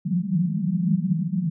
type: band-pass noise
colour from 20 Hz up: white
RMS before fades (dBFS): -23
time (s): 0.05-1.5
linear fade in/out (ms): 20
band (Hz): 160 to 200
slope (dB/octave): 96
effects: none

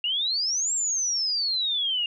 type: exponential two-way sweep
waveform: sine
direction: up then down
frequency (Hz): 2794 to 7610 to 2794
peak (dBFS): -23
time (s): 0.04-2.06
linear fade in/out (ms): 2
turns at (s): 0.73
effects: none

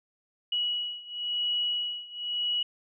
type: beating tone pair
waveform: sine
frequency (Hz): 2922 / 2922.96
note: F#7 / F#7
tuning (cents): -22 / -22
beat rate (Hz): 0.96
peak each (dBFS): -30 / -32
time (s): 0.52-2.63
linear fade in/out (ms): 5
effects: none

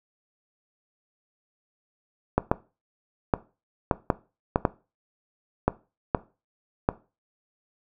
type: clicks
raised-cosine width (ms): 1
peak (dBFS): -5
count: 10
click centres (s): 2.38 / 2.515 / 3.338 / 3.912 / 4.102 / 4.559 / 4.652 / 5.68 / 6.148 / 6.889
effects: noise-tail reverb RT60 0.3 s tail -18 dB re dry

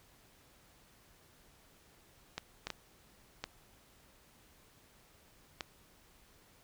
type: clicks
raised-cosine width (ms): 0.2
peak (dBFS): -20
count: 5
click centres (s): 2.38 / 2.67 / 2.703 / 3.44 / 5.608
effects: pink hiss -64 dBFS RMS until 6.63 s

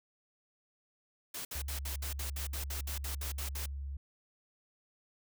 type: noise bursts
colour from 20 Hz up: white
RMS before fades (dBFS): -41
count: 14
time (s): 1.34-3.66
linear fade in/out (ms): 5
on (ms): 110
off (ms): 60
type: tone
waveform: sine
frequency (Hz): 69.3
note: C#2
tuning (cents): 0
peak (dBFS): -37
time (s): 1.55-3.97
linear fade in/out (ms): 5
effects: none

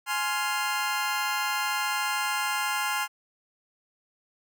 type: chord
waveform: 25% pulse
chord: F minor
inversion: first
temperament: just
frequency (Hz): 838.1 / 1047.7 / 1396.9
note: Ab5 / C6 / F6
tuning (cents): +16 / +2 / 0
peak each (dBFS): -27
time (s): 0.06-3.08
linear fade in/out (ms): 50
effects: none

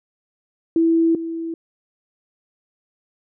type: tone pair in turn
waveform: sine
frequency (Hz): 329.6 / 329.6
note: E4 / E4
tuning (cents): 0 / 0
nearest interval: unison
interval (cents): 0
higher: neither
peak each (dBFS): -13 / -24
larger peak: first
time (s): 0.76-1.15 / 1.15-1.54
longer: neither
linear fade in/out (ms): 2
effects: none

